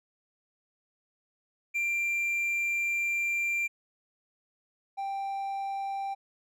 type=tone pair in turn; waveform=triangle; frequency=2371 / 786.2 Hz; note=D7 / G5; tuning=+16 / +5 cents; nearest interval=octave + perfect fifth; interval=1911 cents; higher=first; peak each=-25 / -29 dBFS; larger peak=first; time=1.74-3.68 / 4.97-6.15 s; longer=first; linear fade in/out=20 ms; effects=none